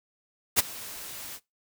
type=noise with ADSR envelope; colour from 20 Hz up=white; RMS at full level=-18 dBFS; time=0.56-1.4 s; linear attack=30 ms; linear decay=20 ms; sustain=-22 dB; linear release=54 ms; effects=noise-tail reverb RT60 0.2 s tail -21 dB re dry